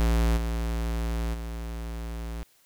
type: tone with level steps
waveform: square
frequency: 57 Hz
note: A#1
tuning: 38 cents flat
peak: -21 / -27 / -33 dBFS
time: 0-2.43 s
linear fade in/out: 0 ms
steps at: 0.36 / 1.33 s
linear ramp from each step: 20 ms
effects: white hiss -62 dBFS RMS until 2.65 s